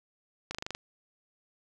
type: slowing click train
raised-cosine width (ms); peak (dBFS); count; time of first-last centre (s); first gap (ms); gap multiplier
0.2; -18; 7; 0.51-0.749; 37; 1.03
effects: none